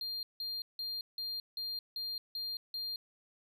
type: tone bursts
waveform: triangle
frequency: 4200 Hz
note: C8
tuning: 6 cents sharp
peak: -35 dBFS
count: 8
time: 0.01-2.96 s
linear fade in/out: 2 ms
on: 220 ms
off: 170 ms
effects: none